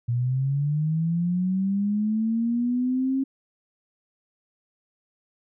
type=linear sweep; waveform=sine; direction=up; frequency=117.4 to 270.5 Hz; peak=-21 dBFS; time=0.08-3.24 s; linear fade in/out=10 ms; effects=none